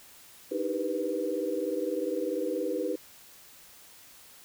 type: tone cluster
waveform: sine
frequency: 297.5 / 317.2 / 394.1 / 478.1 / 498.5 Hz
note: D4 / D#4 / G4 / A#4 / B4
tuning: +22 / +33 / +9 / +44 / +16 cents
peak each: -38 / -34 / -34 / -38 / -32 dBFS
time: 0.51-2.96 s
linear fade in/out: 10 ms
effects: white hiss -53 dBFS RMS until 4.44 s